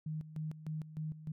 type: tone with tremolo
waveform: sine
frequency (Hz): 155.56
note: D#3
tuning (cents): 0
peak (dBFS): -36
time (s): 0.06-1.32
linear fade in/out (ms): 5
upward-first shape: square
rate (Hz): 3.3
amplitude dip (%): 75
effects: none

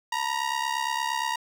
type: ring-modulated tone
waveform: sawtooth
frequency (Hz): 941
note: A#5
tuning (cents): +16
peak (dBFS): -19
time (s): 0.12-1.36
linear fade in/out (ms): 2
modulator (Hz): 34.3
effects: low-pass 8000 Hz 12 dB/octave + 8-bit

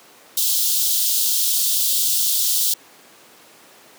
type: high-pass noise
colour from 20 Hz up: white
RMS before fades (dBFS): -19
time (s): 0.37-2.74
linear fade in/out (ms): 5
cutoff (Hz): 3200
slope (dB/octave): 48
effects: pink hiss -47 dBFS RMS until 3.98 s + high-pass 300 Hz 12 dB/octave

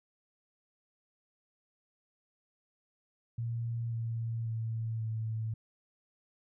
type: tone with pitch steps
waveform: sine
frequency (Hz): 116.54 / 114.67 / 112.83 / 111.02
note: A#2 / A#2 / A2 / A2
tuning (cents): 0 / -28 / +44 / +16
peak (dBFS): -32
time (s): 3.38-5.54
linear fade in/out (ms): 5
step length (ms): 540
effects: none

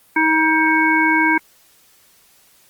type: harmonic tone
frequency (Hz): 316.7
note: D#4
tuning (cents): +31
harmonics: 1 / 3 / 5 / 7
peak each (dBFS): -18 / -18 / -18 / -18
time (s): 0.16-1.38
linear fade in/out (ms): 5
effects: white hiss -53 dBFS RMS until 2.69 s + Opus 32 kbps

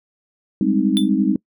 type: chord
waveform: sine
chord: Ab major seventh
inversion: third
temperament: equal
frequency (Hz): 196 / 207.7 / 261.6 / 311.1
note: G3 / Ab3 / C4 / Eb4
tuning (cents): 0 / 0 / 0 / 0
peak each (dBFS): -20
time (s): 0.61-1.36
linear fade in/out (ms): 2
type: tone with exponential decay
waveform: square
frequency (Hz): 3520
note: A7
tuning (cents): 0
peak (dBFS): -16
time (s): 0.97-1.09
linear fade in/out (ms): 0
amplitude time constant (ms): 25
effects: noise-tail reverb RT60 0.1 s tail -25 dB re dry

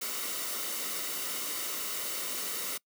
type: noise with comb filter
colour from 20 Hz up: white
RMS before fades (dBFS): -35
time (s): 0.01-2.78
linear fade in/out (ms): 10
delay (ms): 1.2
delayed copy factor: -0.5
effects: noise-tail reverb RT60 0.1 s tail -24 dB re dry + high-pass 200 Hz 12 dB/octave

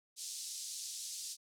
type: band-pass noise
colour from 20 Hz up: pink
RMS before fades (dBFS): -44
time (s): 0.16-1.37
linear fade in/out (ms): 50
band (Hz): 4500 to 9600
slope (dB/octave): 24
effects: none

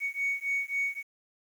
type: beating tone pair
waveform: sine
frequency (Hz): 2229 / 2232.7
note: C#7 / C#7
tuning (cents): +9 / +12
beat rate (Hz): 3.7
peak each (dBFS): -30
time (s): 0-1.03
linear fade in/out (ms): 50
effects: tanh soft clip ceiling -23 dBFS + 9-bit

